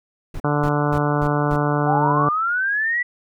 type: noise bursts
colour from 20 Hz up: brown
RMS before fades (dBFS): -28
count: 5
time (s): 0.34-1.565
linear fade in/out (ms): 5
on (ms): 61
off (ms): 230
type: harmonic tone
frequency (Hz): 146.83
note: D3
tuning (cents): 0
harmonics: 1 / 2 / 3 / 4 / 5 / 6 / 7 / 8 / 9 / 10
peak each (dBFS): -21 / -24 / -26 / -27 / -28 / -29 / -29 / -30 / -31 / -31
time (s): 0.44-2.29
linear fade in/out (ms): 5
type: linear sweep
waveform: sine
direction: up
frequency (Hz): 724 to 1975.5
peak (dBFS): -18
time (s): 1.86-3.03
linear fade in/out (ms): 10
effects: none